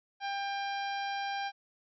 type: harmonic tone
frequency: 796 Hz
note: G5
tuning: 26 cents sharp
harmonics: 1 / 2 / 3 / 4 / 5 / 6 / 7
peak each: -34 / -40 / -44 / -46 / -48 / -50 / -51 dBFS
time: 0.2-1.52 s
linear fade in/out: 50 ms
effects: none